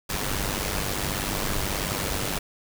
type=noise with amplitude modulation; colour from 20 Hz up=pink; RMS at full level=-25 dBFS; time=0.09-2.39 s; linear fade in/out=10 ms; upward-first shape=sine; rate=98.5 Hz; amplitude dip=65%; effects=none